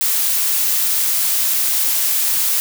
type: noise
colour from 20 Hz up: blue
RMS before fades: -17 dBFS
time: 0.01-2.6 s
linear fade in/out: 0 ms
effects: none